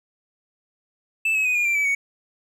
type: tone with pitch steps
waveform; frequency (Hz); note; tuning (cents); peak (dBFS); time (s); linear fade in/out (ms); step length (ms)
triangle; 2637 / 2565 / 2495 / 2427 / 2360 / 2296 / 2233; E7 / E7 / D#7 / D#7 / D7 / D7 / C#7; 0 / -48 / +4 / -44 / +8 / -40 / +12; -17; 1.25-1.95; 5; 100
effects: none